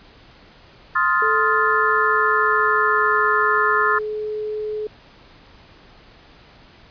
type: chord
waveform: sine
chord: F dominant seventh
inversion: second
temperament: just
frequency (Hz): 1047.7 / 1257.2 / 1396.9 / 1746.1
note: C6 / Eb6 / F6 / A6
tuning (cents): +2 / +18 / 0 / -14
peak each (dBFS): -21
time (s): 0.95-3.99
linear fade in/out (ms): 10
type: tone with pitch glide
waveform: sine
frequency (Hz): 438.4 to 426.7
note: A4 to G#4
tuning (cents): -6 to +47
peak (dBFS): -23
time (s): 1.22-4.87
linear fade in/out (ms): 2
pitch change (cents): -47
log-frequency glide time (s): 1.37-3.2
effects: pink hiss -48 dBFS RMS until 6.9 s + resampled to 11025 Hz